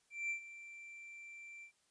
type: tone with ADSR envelope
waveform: triangle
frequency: 2349 Hz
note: D7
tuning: in tune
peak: -33 dBFS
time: 0.1-1.72 s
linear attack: 200 ms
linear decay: 98 ms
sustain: -15 dB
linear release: 91 ms
effects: white hiss -75 dBFS RMS until 1.9 s + resampled to 22050 Hz